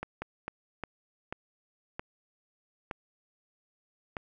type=slowing click train; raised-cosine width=0.5 ms; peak=-20 dBFS; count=8; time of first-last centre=0.03-4.168 s; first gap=190 ms; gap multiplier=1.37; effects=none